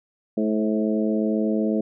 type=harmonic tone with a mistuned harmonic; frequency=108.1 Hz; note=A2; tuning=30 cents flat; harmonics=2 / 3 / 4 / 5 / 6; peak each=-22 / -26 / -28 / -30 / -32 dBFS; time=0.37-1.81 s; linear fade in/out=5 ms; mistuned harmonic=5; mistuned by=-19 cents; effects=none